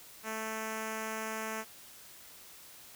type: tone with notch filter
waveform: 5% pulse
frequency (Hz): 220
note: A3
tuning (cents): 0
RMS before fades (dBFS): -38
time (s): 0.23-1.65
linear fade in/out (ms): 50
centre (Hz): 3700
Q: 1.3
effects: white hiss -53 dBFS RMS until 2.95 s